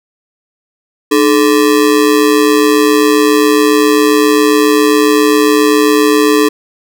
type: ring-modulated tone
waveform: square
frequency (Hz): 365.6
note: F#4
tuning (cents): -21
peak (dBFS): -4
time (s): 1.11-6.49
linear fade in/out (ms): 10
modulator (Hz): 63.7
effects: none